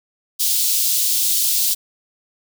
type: high-pass noise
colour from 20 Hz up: white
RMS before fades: -18 dBFS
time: 0.39-1.75 s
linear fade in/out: 20 ms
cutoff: 3500 Hz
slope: 24 dB/octave
effects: none